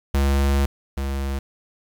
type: tone pair in turn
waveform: square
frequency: 69.3 / 68.42 Hz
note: C#2 / C#2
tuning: 0 / -22 cents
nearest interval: unison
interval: 22 cents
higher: first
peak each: -17 / -24 dBFS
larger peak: first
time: 0.14-0.66 / 0.97-1.39 s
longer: first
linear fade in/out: 5 ms
effects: 8-bit